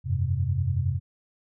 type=chord; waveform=sine; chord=F suspended second; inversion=none; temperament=equal; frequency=87.31 / 98 / 130.81 Hz; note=F2 / G2 / C3; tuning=0 / 0 / 0 cents; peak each=-27 dBFS; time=0.04-1 s; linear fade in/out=50 ms; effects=none